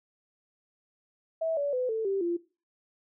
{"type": "tone with pitch steps", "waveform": "sine", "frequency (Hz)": [650, 572.4, 504.1, 444, 391, 344.3], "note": ["E5", "D5", "B4", "A4", "G4", "F4"], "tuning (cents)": [-24, -45, 35, 16, -4, -25], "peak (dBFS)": -26, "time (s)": [1.41, 2.37], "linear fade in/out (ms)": 10, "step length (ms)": 160, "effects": ["noise-tail reverb RT60 0.3 s tail -17 dB re dry"]}